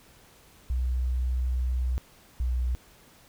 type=tone pair in turn; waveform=sine; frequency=62.7 / 61.73 Hz; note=B1 / B1; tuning=+27 / 0 cents; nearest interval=unison; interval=27 cents; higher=first; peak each=-24 dBFS; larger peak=neither; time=0.7-1.98 / 2.4-2.75 s; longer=first; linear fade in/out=0 ms; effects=pink hiss -56 dBFS RMS until 3.28 s